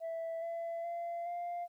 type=tone with pitch steps; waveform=sine; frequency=659.3 / 672 / 684.9 / 698.1 Hz; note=E5 / E5 / F5 / F5; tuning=0 / +33 / -34 / -1 cents; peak=-34 dBFS; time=0-1.68 s; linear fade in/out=50 ms; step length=420 ms; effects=tanh soft clip ceiling -35 dBFS + 12-bit